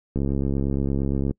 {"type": "click train", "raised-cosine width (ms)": 3, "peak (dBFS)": -12, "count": 80, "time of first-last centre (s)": [0.16, 1.31], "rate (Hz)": 68.7, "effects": ["noise-tail reverb RT60 0.1 s tail -26 dB re dry"]}